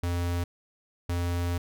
square tone pair in turn, 87.1 / 87.1 Hz, F2 / F2, -4 / -4 cents, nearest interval unison, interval 0 cents, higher neither, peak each -27 dBFS, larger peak neither, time 0.03-0.44 / 1.09-1.58 s, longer second, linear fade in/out 5 ms, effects none

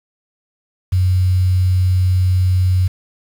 sine tone with quantisation, 92 Hz, F#2, 9 cents flat, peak -11 dBFS, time 0.92-2.88 s, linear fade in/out 10 ms, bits 6, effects none

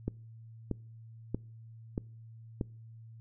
click train, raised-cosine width 3 ms, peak -19 dBFS, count 5, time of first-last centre 0.08-2.612 s, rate 1.58 Hz, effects noise-tail reverb RT60 0.5 s tail -25 dB re dry + added 113 Hz sine -48 dBFS peak until 3.2 s

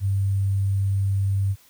sine tone with sample-and-hold, 98 Hz, G2, in tune, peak -19 dBFS, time 0-1.56 s, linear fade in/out 50 ms, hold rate 8820 Hz, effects white hiss -55 dBFS RMS until 1.69 s

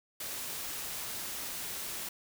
white noise, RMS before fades -39 dBFS, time 0.2-2.09 s, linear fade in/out 5 ms, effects none

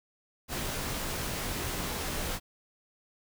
pink noise with comb filter, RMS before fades -34 dBFS, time 0.48-2.4 s, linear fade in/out 50 ms, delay 19 ms, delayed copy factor -0.55, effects none

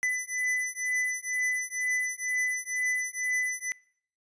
square beating tone pair, 2000 / 2002.1 Hz, B6 / B6, +21 / +23 cents, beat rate 2.1 Hz, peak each -31 dBFS, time 0.03-3.72 s, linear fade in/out 0 ms, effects noise-tail reverb RT60 0.6 s tail -24 dB re dry + resampled to 22050 Hz

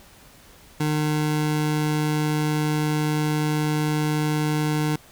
25% pulse tone, 151.9 Hz, D#3, 41 cents flat, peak -17 dBFS, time 0.8-4.96 s, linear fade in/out 5 ms, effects pink hiss -50 dBFS RMS until 5.11 s

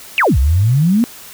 sine exponential two-way sweep, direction down then up, 2915 to 61.4 to 246.6 Hz, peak -9 dBFS, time 0.18-1.04 s, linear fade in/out 0 ms, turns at 0.38 s, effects white hiss -36 dBFS RMS until 1.33 s

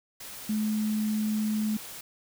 sine tone in noise, 214.6 Hz, A3, 43 cents flat, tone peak -25 dBFS, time 0.49-1.77 s, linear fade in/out 5 ms, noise white, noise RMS -42 dBFS, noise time 0.2-2.01 s, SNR +14 dB, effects none

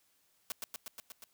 white noise with echo, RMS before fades -38 dBFS, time 0.5-0.52 s, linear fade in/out 0 ms, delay 120 ms, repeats 6, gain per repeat -2 dB, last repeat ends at 1.24 s, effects white hiss -72 dBFS RMS until 1.33 s

